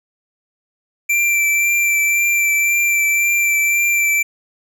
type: tone with vibrato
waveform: square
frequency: 2349 Hz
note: D7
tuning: in tune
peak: -14 dBFS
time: 1.09-4.23 s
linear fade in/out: 10 ms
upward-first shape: triangle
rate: 1.9 Hz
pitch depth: 19 cents each way
effects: none